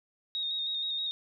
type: tone with vibrato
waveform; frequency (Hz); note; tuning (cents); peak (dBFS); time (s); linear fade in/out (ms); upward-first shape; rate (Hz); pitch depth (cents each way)
sine; 3729; A#7; 0; -30; 0.35-1.11; 0; square; 6.3; 25
effects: none